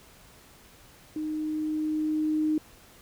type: tone with level ramp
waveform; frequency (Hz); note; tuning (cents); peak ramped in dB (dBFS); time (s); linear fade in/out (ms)
sine; 308.6; D#4; -14; -29 to -22; 1.16-2.58; 2
effects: pink hiss -54 dBFS RMS until 3.01 s